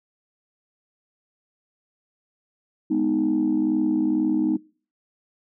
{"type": "chord", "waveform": "sine", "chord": "G# minor", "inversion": "none", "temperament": "just", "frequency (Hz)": [207.7, 249.2, 311.5], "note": ["G#3", "B3", "D#4"], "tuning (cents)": [0, 16, 2], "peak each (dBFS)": [-26, -24, -20], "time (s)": [2.9, 4.57], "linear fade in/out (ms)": 10, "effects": ["noise-tail reverb RT60 0.4 s tail -23 dB re dry", "tanh soft clip ceiling -13 dBFS"]}